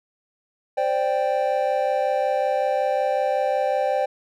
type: chord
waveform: triangle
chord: C suspended second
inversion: none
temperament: just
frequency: 523.3 / 588.7 / 784.9 Hz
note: C5 / D5 / G5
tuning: 0 / +4 / +2 cents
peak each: -22 dBFS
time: 0.77-4.06 s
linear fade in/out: 10 ms
effects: none